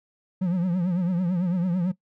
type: tone with vibrato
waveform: triangle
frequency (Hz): 178.7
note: F3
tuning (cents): +40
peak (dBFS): -19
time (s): 0.41-1.92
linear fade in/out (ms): 10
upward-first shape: triangle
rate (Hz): 9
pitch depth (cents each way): 120
effects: noise-tail reverb RT60 0.1 s tail -19 dB re dry